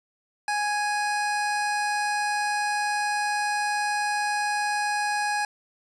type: tone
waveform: 25% pulse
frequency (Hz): 830.6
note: G#5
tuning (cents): 0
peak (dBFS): -20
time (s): 0.48-5.45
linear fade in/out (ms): 2
effects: resampled to 24000 Hz + 8-bit